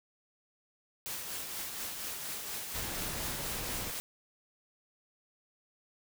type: noise with tremolo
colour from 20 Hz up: white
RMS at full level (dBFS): -38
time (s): 1.06-4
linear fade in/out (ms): 0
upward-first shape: triangle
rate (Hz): 4.2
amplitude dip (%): 40
type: noise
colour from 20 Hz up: pink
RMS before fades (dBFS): -40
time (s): 2.74-3.91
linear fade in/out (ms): 10
effects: none